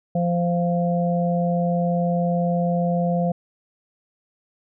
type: harmonic tone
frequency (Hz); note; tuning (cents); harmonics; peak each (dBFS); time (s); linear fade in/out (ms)
173.6; F3; -10; 1 / 3 / 4; -20 / -25 / -26; 0.15-3.32; 5
effects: none